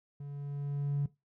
triangle tone with level ramp, 142.5 Hz, C#3, 48 cents sharp, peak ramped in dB -38 to -23 dBFS, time 0.2-1.06 s, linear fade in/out 5 ms, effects noise-tail reverb RT60 0.2 s tail -21 dB re dry + tanh soft clip ceiling -25 dBFS

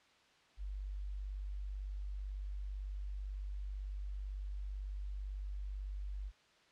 sine tone, 49 Hz, G1, in tune, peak -39 dBFS, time 0.57-6.32 s, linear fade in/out 50 ms, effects white hiss -67 dBFS RMS until 6.71 s + low-pass 4000 Hz 12 dB/octave

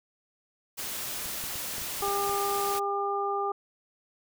white noise, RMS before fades -35 dBFS, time 0.77-2.8 s, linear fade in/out 20 ms
clicks, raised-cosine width 5 ms, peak -34 dBFS, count 8, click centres 1.259 / 1.439 / 1.557 / 1.783 / 1.817 / 2.01 / 2.082 / 2.295 s
harmonic tone, 400.7 Hz, G4, 38 cents sharp, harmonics 1 / 2 / 3, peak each -31 / -31 / -31 dBFS, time 2.02-3.52 s, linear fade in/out 5 ms
effects none

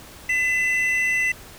triangle tone pair together, 2011 / 2684 Hz, B6 / E7, +31 / +31 cents, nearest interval perfect fourth, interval 500 cents, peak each -18 / -24 dBFS, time 0.29-1.32 s, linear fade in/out 5 ms, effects pink hiss -43 dBFS RMS until 1.58 s

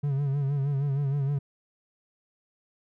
triangle tone with vibrato, 140 Hz, C#3, 18 cents sharp, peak -22 dBFS, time 0.03-1.39 s, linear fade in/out 10 ms, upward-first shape sine, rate 6.4 Hz, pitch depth 68 cents each way, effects none

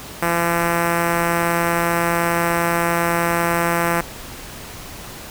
5% pulse tone with notch filter, 170.1 Hz, F3, 45 cents flat, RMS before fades -19 dBFS, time 0.22-4.01 s, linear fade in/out 5 ms, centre 4500 Hz, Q 0.87, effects pink hiss -35 dBFS RMS until 5.3 s

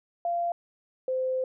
sine tone pair in turn, 690 / 516.9 Hz, F5 / C5, -21 / -21 cents, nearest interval perfect fourth, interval 500 cents, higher first, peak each -25 dBFS, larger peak neither, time 0.25-0.52 / 1.08-1.44 s, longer second, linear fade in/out 2 ms, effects none

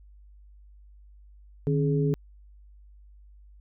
sine tone cluster, 151.6 / 274.8 / 421.1 Hz, D#3 / C#4 / G#4, -45 / -15 / +24 cents, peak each -23 / -30 / -28 dBFS, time 1.67-2.14 s, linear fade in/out 0 ms, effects added 50 Hz sine -49 dBFS peak until 3.6 s

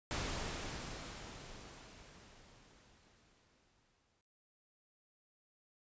pink noise with exponential decay, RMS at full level -38 dBFS, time 0.11-4.21 s, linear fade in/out 0 ms, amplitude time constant 890 ms, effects noise-tail reverb RT60 0.9 s tail -26 dB re dry + resampled to 16000 Hz

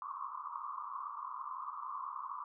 pink band-pass noise, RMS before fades -43 dBFS, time 0.02-2.44 s, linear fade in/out 2 ms, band 1000 to 1200 Hz, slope 96 dB/octave, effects none

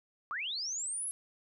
sine linear sweep, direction up, 1094 to 11040 Hz, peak -34 dBFS, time 0.31-1.11 s, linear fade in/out 0 ms, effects none

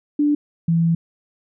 sine tone pair in turn, 293.7 / 166.43 Hz, D4 / E3, 0 / +17 cents, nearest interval minor seventh, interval 983 cents, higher first, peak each -14 dBFS, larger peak neither, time 0.19-0.35 / 0.68-0.95 s, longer second, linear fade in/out 5 ms, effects none

